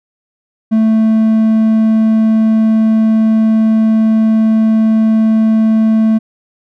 triangle tone, 220.6 Hz, A3, 5 cents sharp, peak -5 dBFS, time 0.71-6.19 s, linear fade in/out 20 ms, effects none

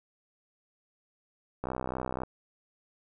click train, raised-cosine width 1 ms, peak -19 dBFS, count 39, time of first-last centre 1.64-2.235 s, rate 63.9 Hz, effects none

